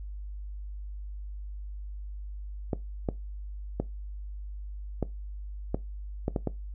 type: clicks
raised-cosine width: 2 ms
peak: -14 dBFS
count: 8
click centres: 2.732 / 3.088 / 3.8 / 5.027 / 5.745 / 6.281 / 6.362 / 6.473 s
effects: noise-tail reverb RT60 0.2 s tail -19 dB re dry + added 50 Hz sine -36 dBFS peak until 6.74 s